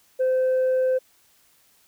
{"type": "tone", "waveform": "sine", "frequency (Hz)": 516, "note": "C5", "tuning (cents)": -24, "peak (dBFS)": -16, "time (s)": [0.19, 0.99], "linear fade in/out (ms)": 20, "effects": ["tanh soft clip ceiling -17 dBFS", "white hiss -60 dBFS RMS until 1.87 s"]}